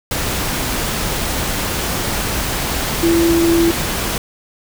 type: tone in noise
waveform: sine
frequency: 335.6 Hz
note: E4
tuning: 31 cents sharp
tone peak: -11 dBFS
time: 3.03-3.71 s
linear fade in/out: 2 ms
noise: pink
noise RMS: -20 dBFS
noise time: 0.11-4.18 s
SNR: +6 dB
effects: none